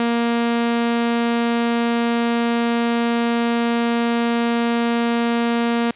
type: tone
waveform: sawtooth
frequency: 234.6 Hz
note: A#3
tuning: 11 cents sharp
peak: -13 dBFS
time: 0-5.91 s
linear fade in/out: 2 ms
effects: white hiss -46 dBFS RMS until 5.95 s + resampled to 8000 Hz